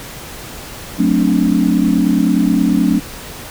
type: chord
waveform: sine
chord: D dominant seventh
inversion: first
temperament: just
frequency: 183.54 / 220.2 / 264.3 / 293.7 Hz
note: F#3 / A3 / C4 / D4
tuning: -14 / +2 / +18 / 0 cents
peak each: -16 dBFS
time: 0.98-3 s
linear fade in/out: 20 ms
effects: pink hiss -31 dBFS RMS until 3.5 s